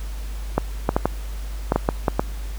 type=clicks; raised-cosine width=1 ms; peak=-3 dBFS; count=9; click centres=0.58 / 0.891 / 0.965 / 1.056 / 1.721 / 1.76 / 1.889 / 2.082 / 2.195 s; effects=added 50 Hz sine -27 dBFS peak until 2.58 s + pink hiss -43 dBFS RMS until 2.58 s